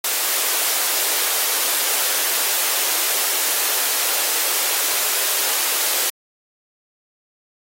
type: high-pass noise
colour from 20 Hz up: white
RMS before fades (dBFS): -20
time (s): 0.04-6.1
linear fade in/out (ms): 5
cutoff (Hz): 370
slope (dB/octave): 24
effects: AAC 48 kbps